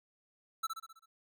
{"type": "tone with echo", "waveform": "square", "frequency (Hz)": 1322, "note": "E6", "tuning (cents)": 5, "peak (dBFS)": -32, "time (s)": [0.63, 0.67], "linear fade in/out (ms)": 10, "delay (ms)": 65, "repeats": 6, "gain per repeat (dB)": -5, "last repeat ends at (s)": 1.06, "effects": []}